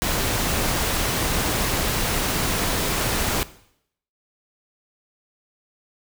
pink noise, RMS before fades -23 dBFS, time 0.02-3.43 s, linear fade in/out 0 ms, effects noise-tail reverb RT60 0.7 s tail -17 dB re dry

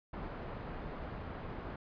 pink low-pass noise, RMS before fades -43 dBFS, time 0.13-1.76 s, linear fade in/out 5 ms, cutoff 1400 Hz, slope 12 dB/octave, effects resampled to 11025 Hz

